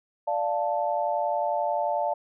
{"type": "chord", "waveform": "sine", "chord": "D minor", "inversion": "none", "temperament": "equal", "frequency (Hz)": [587.3, 698.5, 880], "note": ["D5", "F5", "A5"], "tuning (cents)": [0, 0, 0], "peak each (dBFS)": -28, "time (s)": [0.27, 2.14], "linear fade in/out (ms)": 10, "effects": []}